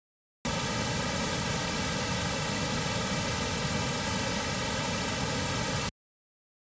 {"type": "noise with comb filter", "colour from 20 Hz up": "pink", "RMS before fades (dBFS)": -30, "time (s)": [0.45, 5.89], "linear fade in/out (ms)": 0, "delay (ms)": 2.8, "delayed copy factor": -0.95, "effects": ["high-pass 60 Hz 12 dB/octave", "resampled to 16000 Hz"]}